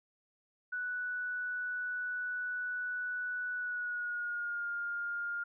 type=tone with pitch glide; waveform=sine; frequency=1480 to 1410.7 Hz; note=F#6 to F6; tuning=0 to +17 cents; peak=-34 dBFS; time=0.72-5.44 s; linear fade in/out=10 ms; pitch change=-83 cents; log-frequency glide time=3.55-4.68 s; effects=none